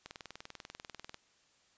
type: click train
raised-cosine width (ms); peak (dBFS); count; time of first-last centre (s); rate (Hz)
0.2; -27; 23; 0.06-1.144; 20.3
effects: white hiss -69 dBFS RMS until 1.77 s + resampled to 16000 Hz